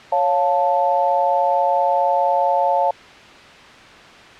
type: chord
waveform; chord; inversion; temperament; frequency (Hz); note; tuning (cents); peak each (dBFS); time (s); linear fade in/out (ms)
sine; Db augmented; none; equal with one note detuned; 554.4 / 704.5 / 880; Db5 / F5 / A5; 0 / +15 / 0; -20 / -19 / -18; 0.12-2.91; 5
effects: white hiss -41 dBFS RMS until 4.39 s + low-pass 3000 Hz 12 dB/octave